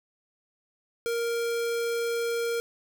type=tone; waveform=square; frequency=466.9 Hz; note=A#4; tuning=3 cents sharp; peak=-27 dBFS; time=1.06-2.6 s; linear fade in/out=0 ms; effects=10-bit